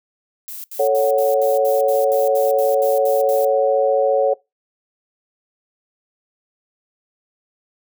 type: noise bursts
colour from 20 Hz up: violet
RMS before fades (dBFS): -32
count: 13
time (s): 0.48-3.448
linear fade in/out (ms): 0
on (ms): 160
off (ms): 74
type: chord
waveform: sine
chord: F# minor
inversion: first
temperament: equal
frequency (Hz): 440 / 554.4 / 740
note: A4 / C#5 / F#5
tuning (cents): 0 / 0 / 0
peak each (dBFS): -19 / -15 / -21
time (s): 0.79-4.34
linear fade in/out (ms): 10
effects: noise-tail reverb RT60 0.2 s tail -22 dB re dry